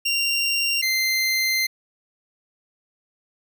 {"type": "tone pair in turn", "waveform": "25% pulse", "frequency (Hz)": [2771, 2080], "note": ["F7", "C7"], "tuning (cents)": [-14, -11], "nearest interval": "perfect fourth", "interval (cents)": 497, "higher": "first", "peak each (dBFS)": -16, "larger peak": "neither", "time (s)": [[0.05, 0.82], [0.82, 1.67]], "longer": "second", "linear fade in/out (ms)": 10, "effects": []}